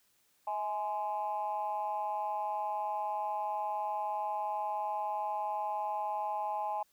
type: tone with amplitude modulation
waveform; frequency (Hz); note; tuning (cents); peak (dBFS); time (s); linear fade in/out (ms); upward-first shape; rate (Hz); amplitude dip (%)
sine; 838; G#5; +15; -27; 0.47-6.83; 5; sine; 197; 95
effects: tanh soft clip ceiling -24 dBFS + white hiss -71 dBFS RMS until 6.92 s